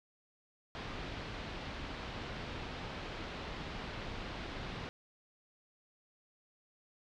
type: low-pass noise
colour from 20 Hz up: pink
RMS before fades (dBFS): -43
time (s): 0.75-4.89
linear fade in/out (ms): 0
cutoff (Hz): 4200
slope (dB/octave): 24
effects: none